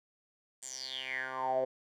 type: tone with band-pass filter sweep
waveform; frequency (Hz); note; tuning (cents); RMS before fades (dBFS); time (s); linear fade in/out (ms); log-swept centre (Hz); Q
10% pulse; 130.81; C3; 0; -36; 0.62-1.65; 10; 8100 to 530; 8.4
effects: none